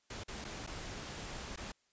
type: noise with dropouts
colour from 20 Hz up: pink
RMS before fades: -44 dBFS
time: 0.1-1.72 s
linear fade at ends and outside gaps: 5 ms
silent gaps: 0.237-0.281 / 0.444-0.448 / 0.666-0.673 / 1.561-1.573 s
effects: white hiss -75 dBFS RMS until 1.92 s + resampled to 16000 Hz